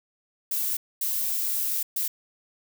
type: noise bursts at uneven times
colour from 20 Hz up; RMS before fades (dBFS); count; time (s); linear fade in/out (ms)
violet; -27; 3; 0.51-0.77 / 1.01-1.83 / 1.96-2.08; 5
effects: none